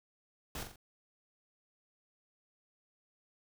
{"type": "noise with echo", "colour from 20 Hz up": "pink", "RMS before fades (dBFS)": -41, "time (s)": [0.55, 0.63], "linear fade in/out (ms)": 2, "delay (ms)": 43, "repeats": 3, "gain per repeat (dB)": -6, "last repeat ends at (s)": 0.759, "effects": []}